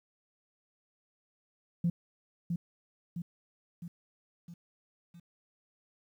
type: tone with echo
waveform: sine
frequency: 171.5 Hz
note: F3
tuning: 31 cents flat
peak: -24 dBFS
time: 1.84-1.9 s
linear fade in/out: 5 ms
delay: 660 ms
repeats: 5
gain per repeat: -5 dB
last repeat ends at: 5.2 s
effects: tanh soft clip ceiling -21 dBFS + 11-bit